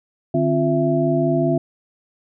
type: tone cluster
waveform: sine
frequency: 149.5 / 264.4 / 349.5 / 665 Hz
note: D3 / C4 / F4 / E5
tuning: +31 / +18 / +1 / +15 cents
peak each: -21 dBFS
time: 0.34-1.58 s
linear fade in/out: 5 ms
effects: none